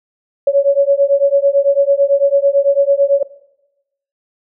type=beating tone pair; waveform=sine; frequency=555 / 564 Hz; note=C#5 / C#5; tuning=+2 / +30 cents; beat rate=9 Hz; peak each=-12 dBFS; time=0.47-3.23 s; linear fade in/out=5 ms; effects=noise-tail reverb RT60 0.9 s tail -19 dB re dry